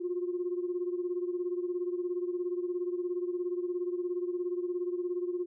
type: beating tone pair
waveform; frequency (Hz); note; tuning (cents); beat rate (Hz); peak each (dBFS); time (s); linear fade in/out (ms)
sine; 352.8 / 369.8; F4 / F#4; +18 / -1; 17; -31 / -36; 0-5.46; 20
effects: tanh soft clip ceiling -23 dBFS